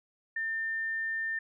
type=tone; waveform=sine; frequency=1800 Hz; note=A6; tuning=39 cents sharp; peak=-30 dBFS; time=0.36-1.39 s; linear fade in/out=5 ms; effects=none